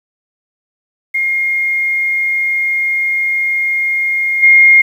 sine tone with level steps, 2133 Hz, C7, 33 cents sharp, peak -12 / -3 dBFS, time 1.14-4.82 s, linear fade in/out 10 ms, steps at 4.42 s, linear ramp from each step 20 ms, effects 7-bit

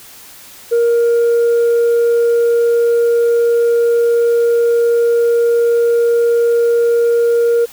sine tone, 469.3 Hz, A#4, 12 cents sharp, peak -7 dBFS, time 0.71-7.66 s, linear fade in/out 20 ms, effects tanh soft clip ceiling -8 dBFS + white hiss -38 dBFS RMS until 7.72 s

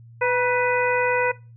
harmonic tone with a mistuned harmonic, 496.8 Hz, B4, 10 cents sharp, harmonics 1 / 2 / 3 / 4 / 5, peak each -21 / -24 / -26 / -27 / -28 dBFS, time 0.21-1.32 s, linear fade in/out 10 ms, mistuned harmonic 2, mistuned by -46 cents, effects noise-tail reverb RT60 0.3 s tail -21 dB re dry + added 116 Hz sine -43 dBFS peak until 1.56 s

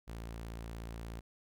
sawtooth tone, 56.7 Hz, A#1, 47 cents flat, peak -38 dBFS, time 0.07-1.21 s, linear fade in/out 20 ms, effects none

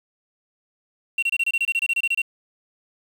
sine tone bursts, 2737 Hz, F7, 36 cents flat, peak -16 dBFS, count 15, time 1.18-2.219 s, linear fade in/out 5 ms, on 45 ms, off 26 ms, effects tanh soft clip ceiling -17 dBFS + 7-bit

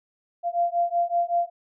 sine beating tone pair, 689 / 694.3 Hz, F5 / F5, -24 / -10 cents, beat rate 5.3 Hz, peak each -24 dBFS, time 0.43-1.5 s, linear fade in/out 50 ms, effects none

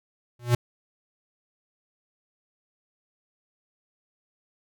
square tone with exponential growth, 120.8 Hz, B2, 38 cents flat, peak -15 dBFS, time 0.39-0.55 s, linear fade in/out 5 ms, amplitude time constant 34 ms, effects none

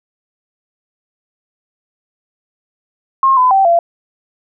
sine tone with pitch steps, 1071 / 1010 / 776 / 682 Hz, C6 / B5 / G5 / F5, +40 / +39 / -18 / -41 cents, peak -7 dBFS, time 3.23-3.79 s, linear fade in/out 2 ms, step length 140 ms, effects none

